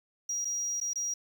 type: tone with dropouts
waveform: triangle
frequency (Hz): 5730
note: F8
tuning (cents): +44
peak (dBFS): -28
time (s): 0.29-1.14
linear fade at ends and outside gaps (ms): 5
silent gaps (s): 0.447-0.452 / 0.802-0.812 / 0.934-0.957
effects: tanh soft clip ceiling -24 dBFS + 9-bit